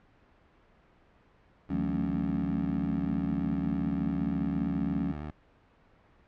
15% pulse tone with vibrato, 75.1 Hz, D2, 39 cents sharp, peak -30 dBFS, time 1.69-5.31 s, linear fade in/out 5 ms, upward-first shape triangle, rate 8.8 Hz, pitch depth 57 cents each way
sine chord, F# minor seventh, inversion third, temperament equal, 164.81 / 185 / 220 / 277.2 Hz, E3 / F#3 / A3 / C#4, 0 / 0 / 0 / 0 cents, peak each -36 / -33 / -34 / -32 dBFS, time 1.7-5.12 s, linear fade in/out 5 ms
effects pink hiss -62 dBFS RMS until 6.27 s + low-pass 2000 Hz 12 dB/octave

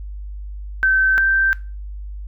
sine tone pair in turn, 1542 / 1563.5 Hz, G6 / G6, -29 / -5 cents, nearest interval unison, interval 24 cents, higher second, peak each -12 / -13 dBFS, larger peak first, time 0.83-1.18 / 1.18-1.53 s, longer neither, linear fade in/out 0 ms, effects noise-tail reverb RT60 0.3 s tail -19 dB re dry + added 50 Hz sine -28 dBFS peak until 2.27 s

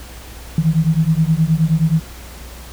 sine beating tone pair, 155.56 / 165.06 Hz, D#3 / E3, 0 / +3 cents, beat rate 9.5 Hz, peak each -15 dBFS, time 0.58-2 s, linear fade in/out 2 ms, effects added 60 Hz sine -34 dBFS peak until 2.72 s + pink hiss -38 dBFS RMS until 2.72 s

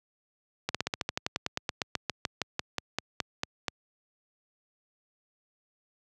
slowing click train, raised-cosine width 0.2 ms, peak -11 dBFS, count 24, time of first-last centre 0.69-3.682 s, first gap 56 ms, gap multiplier 1.07, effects high-pass 80 Hz 12 dB/octave

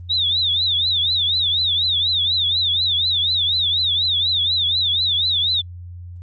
sine tone with vibrato, 3682 Hz, A#7, 22 cents flat, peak -16 dBFS, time 0.09-5.62 s, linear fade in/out 20 ms, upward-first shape triangle, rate 4.1 Hz, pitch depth 190 cents each way, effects added 88 Hz sine -32 dBFS peak until 6.22 s + Opus 24 kbps

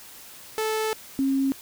sawtooth / sine tone pair in turn, 436.8 / 270.6 Hz, A4 / C#4, -13 / -42 cents, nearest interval minor sixth, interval 829 cents, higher first, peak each -20 dBFS, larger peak neither, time 0.58-0.93 / 1.19-1.52 s, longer first, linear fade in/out 0 ms, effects white hiss -45 dBFS RMS until 1.61 s

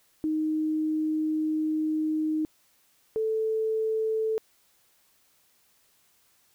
sine tone pair in turn, 311.1 / 440 Hz, D#4 / A4, 0 / 0 cents, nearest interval tritone, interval 600 cents, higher second, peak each -24 dBFS, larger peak neither, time 0.24-2.45 / 3.16-4.38 s, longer first, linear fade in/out 0 ms, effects white hiss -65 dBFS RMS until 6.54 s

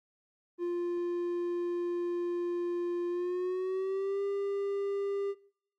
triangle tone with pitch glide, 349.2 to 398.8 Hz, F4 to G4, 0 to +30 cents, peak -28 dBFS, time 0.58-5.35 s, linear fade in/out 50 ms, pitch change +230 cents, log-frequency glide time 3.09-4.22 s, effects noise-tail reverb RT60 0.7 s tail -23 dB re dry + Opus 32 kbps

